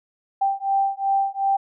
sine beating tone pair, 784 / 786.7 Hz, G5 / G5, 0 / +6 cents, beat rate 2.7 Hz, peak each -22 dBFS, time 0.41-1.57 s, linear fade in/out 10 ms, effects none

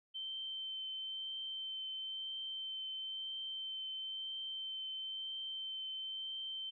sine tone with vibrato, 3100 Hz, G7, 20 cents flat, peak -40 dBFS, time 0.14-6.71 s, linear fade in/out 20 ms, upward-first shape triangle, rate 1 Hz, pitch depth 12 cents each way, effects none

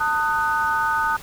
sine chord, D# diminished, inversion second, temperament just, 896 / 1244.5 / 1493.4 Hz, A5 / D#6 / F#6, +31 / 0 / +16 cents, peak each -23 dBFS, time 0-1.17 s, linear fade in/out 10 ms, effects pink hiss -40 dBFS RMS until 1.22 s

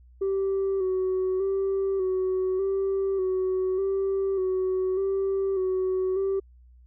sine tone with vibrato, 381.3 Hz, G4, 48 cents flat, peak -21 dBFS, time 0.21-6.4 s, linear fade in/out 10 ms, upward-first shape square, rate 0.84 Hz, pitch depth 34 cents each way, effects tanh soft clip ceiling -21 dBFS + added 61 Hz sine -50 dBFS peak until 6.86 s

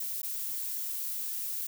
violet noise with dropouts, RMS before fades -35 dBFS, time 0-1.67 s, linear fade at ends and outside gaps 5 ms, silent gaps 0.219-0.23 s, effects none

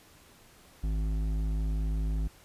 sine tone with hard clipping, 52.8 Hz, G#1, 29 cents sharp, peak -29 dBFS, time 0.83-2.28 s, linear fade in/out 10 ms, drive 10 dB, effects pink hiss -57 dBFS RMS until 2.44 s + resampled to 32000 Hz

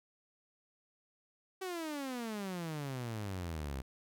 sawtooth exponential sweep, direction down, 385.1 to 64.1 Hz, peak -34 dBFS, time 1.61-3.82 s, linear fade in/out 10 ms, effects none

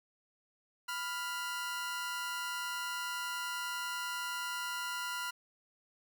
sawtooth tone pair together, 989.9 / 1400 Hz, B5 / F6, +4 / +4 cents, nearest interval tritone, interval 600 cents, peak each -37 / -34 dBFS, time 0.88-5.31 s, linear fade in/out 10 ms, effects none

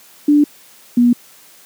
sine tone pair in turn, 293.7 / 241.4 Hz, D4 / B3, 0 / -39 cents, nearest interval minor third, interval 339 cents, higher first, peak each -7 dBFS, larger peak neither, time 0.28-0.44 / 0.97-1.13 s, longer neither, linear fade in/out 5 ms, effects white hiss -45 dBFS RMS until 1.65 s + high-pass 150 Hz 12 dB/octave

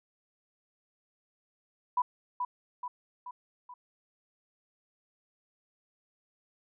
sine tone with echo, 987.8 Hz, B5, in tune, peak -24 dBFS, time 1.97-2.02 s, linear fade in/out 5 ms, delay 430 ms, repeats 4, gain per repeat -5 dB, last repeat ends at 3.74 s, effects none

